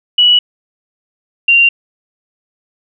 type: tone pair in turn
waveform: sine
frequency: 2939 / 2770 Hz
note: F#7 / F7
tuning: -12 / -15 cents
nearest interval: minor second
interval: 103 cents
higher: first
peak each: -5 dBFS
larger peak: neither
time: 0.18-0.39 / 1.48-1.69 s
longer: neither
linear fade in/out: 5 ms
effects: none

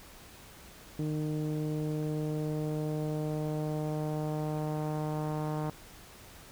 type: tone with low-pass filter sweep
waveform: sawtooth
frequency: 152.9 Hz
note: D#3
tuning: 30 cents flat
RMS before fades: -33 dBFS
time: 0.99-5.7 s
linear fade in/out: 0 ms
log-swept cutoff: 370 to 970 Hz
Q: 1.7
effects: pink hiss -52 dBFS RMS until 6.51 s

